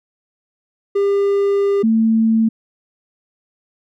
triangle / sine tone pair in turn, 400 / 223.6 Hz, G4 / A3, +35 / +28 cents, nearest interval minor seventh, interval 1007 cents, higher first, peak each -11 dBFS, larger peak neither, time 0.95-1.83 / 1.83-2.49 s, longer first, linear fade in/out 10 ms, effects none

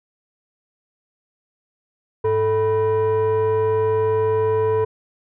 sine tone with frequency modulation, 440 Hz, A4, in tune, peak -14 dBFS, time 2.24-4.85 s, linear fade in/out 10 ms, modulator 543 Hz, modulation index 0.63, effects tanh soft clip ceiling -14 dBFS

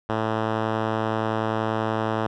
5% pulse tone with low-pass filter, 110.5 Hz, A2, 8 cents sharp, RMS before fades -25 dBFS, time 0.09-2.27 s, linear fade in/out 5 ms, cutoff 2200 Hz, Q 0.51, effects none

